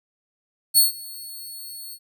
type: tone with ADSR envelope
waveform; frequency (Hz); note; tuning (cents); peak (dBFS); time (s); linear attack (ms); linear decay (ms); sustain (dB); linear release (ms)
5% pulse; 4387; C#8; -19; -4; 0.74-1.99; 37; 140; -24; 60
effects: none